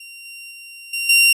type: tone with level steps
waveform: sawtooth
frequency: 2761 Hz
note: F7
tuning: 20 cents flat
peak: -33 / -31 / -33 / -18 / -7 dBFS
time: 0-1.33 s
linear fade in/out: 5 ms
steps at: 0.25 / 0.51 / 0.93 / 1.09 s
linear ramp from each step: 5 ms
effects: resampled to 32000 Hz